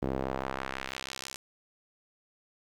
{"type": "tone with band-pass filter sweep", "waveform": "sawtooth", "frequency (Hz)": 66.1, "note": "C2", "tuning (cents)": 18, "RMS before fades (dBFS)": -36, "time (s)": [0.02, 1.37], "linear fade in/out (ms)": 5, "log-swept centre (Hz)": [350, 7500], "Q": 0.97, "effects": ["10-bit"]}